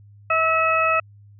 harmonic tone with a mistuned harmonic, 644 Hz, E5, 41 cents flat, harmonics 1 / 2 / 3 / 4, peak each -23 / -19 / -30 / -22 dBFS, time 0.3-1 s, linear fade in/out 5 ms, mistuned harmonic 2, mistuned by +18 cents, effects added 102 Hz sine -45 dBFS peak until 1.39 s

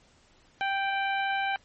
harmonic tone with a mistuned harmonic, 785 Hz, G5, 2 cents sharp, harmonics 1 / 2 / 3 / 4 / 5, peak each -28 / -31 / -34 / -39 / -46 dBFS, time 0.61-1.56 s, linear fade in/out 0 ms, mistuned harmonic 4, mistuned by -52 cents, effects pink hiss -61 dBFS RMS until 1.64 s + MP3 32 kbps

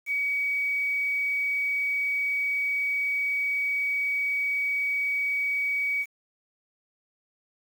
sine tone with quantisation, 2264 Hz, C#7, 36 cents sharp, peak -24 dBFS, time 0.06-6.06 s, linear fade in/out 50 ms, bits 8, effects none

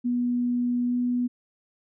sine tone with pitch glide, 243.9 to 245.5 Hz, B3 to B3, -21 to -10 cents, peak -22 dBFS, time 0.04-1.28 s, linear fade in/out 20 ms, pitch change +11 cents, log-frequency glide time 0.87-0.94 s, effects none

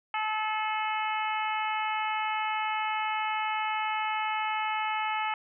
harmonic tone with a mistuned harmonic, 432.5 Hz, A4, 30 cents flat, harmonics 2 / 3 / 4 / 5 / 6 / 7, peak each -30 / -34 / -40 / -36 / -38 / -41 dBFS, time 0.14-5.34 s, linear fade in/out 2 ms, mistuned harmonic 7, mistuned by -22 cents, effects none

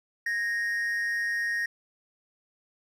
triangle tone pair together, 1661.2 / 1864.6 Hz, G#6 / A#6, 0 / 0 cents, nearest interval major second, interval 200 cents, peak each -34 / -25 dBFS, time 0.26-1.66 s, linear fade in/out 5 ms, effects none

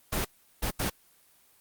pink noise bursts at uneven times, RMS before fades -29 dBFS, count 3, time 0.12-0.25 / 0.62-0.71 / 0.79-0.9 s, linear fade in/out 10 ms, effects white hiss -62 dBFS RMS until 1.6 s + Opus 24 kbps

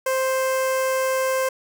sawtooth tone with notch filter, 524 Hz, C5, 2 cents sharp, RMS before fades -22 dBFS, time 0.06-1.49 s, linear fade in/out 5 ms, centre 3800 Hz, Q 1.4, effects none

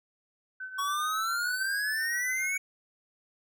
sine tone with tremolo, 1521 Hz, F#6, 47 cents sharp, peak -34 dBFS, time 0.6-2.57 s, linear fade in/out 5 ms, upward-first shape triangle, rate 7.2 Hz, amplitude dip 70%
square exponential sweep, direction up, 1108.7 to 2257 Hz, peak -29 dBFS, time 0.78-2.58 s, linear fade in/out 10 ms
effects none

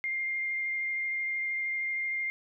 sine tone with vibrato, 2111 Hz, C7, 15 cents sharp, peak -29 dBFS, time 0.04-2.3 s, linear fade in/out 0 ms, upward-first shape sine, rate 13 Hz, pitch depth 10 cents each way, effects none

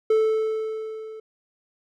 triangle tone with level ramp, 438.5 Hz, A4, 6 cents flat, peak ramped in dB -13 to -34 dBFS, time 0.1-1.2 s, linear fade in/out 5 ms, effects none

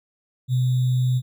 sine tone with sample-and-hold, 126.5 Hz, B2, 42 cents sharp, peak -17 dBFS, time 0.48-1.22 s, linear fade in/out 50 ms, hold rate 3675 Hz, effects none

